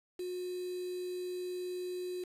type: tone with quantisation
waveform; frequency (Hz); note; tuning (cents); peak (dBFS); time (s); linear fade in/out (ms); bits
sine; 361.9; F#4; -38; -36; 0.19-2.24; 5; 8
effects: resampled to 32000 Hz